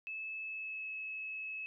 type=tone with pitch glide; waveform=sine; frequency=2608 to 2586 Hz; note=E7 to E7; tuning=-19 to -34 cents; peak=-39 dBFS; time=0.07-1.66 s; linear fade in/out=0 ms; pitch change=-15 cents; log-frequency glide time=0.41-0.89 s; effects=none